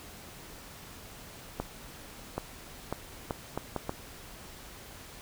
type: accelerating click train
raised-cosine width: 1 ms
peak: -17 dBFS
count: 7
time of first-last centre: 1.6-3.894 s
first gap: 780 ms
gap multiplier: 0.7
effects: pink hiss -48 dBFS RMS until 5.21 s